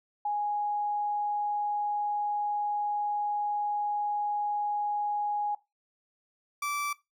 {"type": "tone pair in turn", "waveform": ["sine", "30% pulse"], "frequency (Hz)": [829, 1162.4], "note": ["G#5", "D6"], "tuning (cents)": [-3, -18], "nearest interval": "tritone", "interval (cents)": 585, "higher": "second", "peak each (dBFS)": -27, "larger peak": "neither", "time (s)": [[0.25, 5.55], [6.62, 6.93]], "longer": "first", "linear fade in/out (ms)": 5, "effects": ["noise-tail reverb RT60 0.2 s tail -18 dB re dry"]}